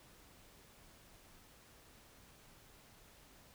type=silence; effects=pink hiss -62 dBFS RMS until 3.54 s